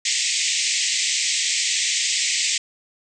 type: band-pass noise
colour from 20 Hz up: white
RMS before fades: -22 dBFS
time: 0.05-2.58 s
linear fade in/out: 5 ms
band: 1900 to 8100 Hz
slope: 96 dB/octave
effects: none